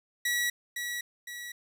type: tone with echo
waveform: sawtooth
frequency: 1933 Hz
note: B6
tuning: 38 cents flat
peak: -23 dBFS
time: 0.25-0.5 s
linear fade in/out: 5 ms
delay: 510 ms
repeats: 2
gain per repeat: -6 dB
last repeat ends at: 1.52 s
effects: none